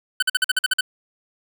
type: tone bursts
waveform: 25% pulse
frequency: 1512 Hz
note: F#6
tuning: 37 cents sharp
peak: -12 dBFS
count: 9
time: 0.2-0.809 s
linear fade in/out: 5 ms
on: 25 ms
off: 48 ms
effects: none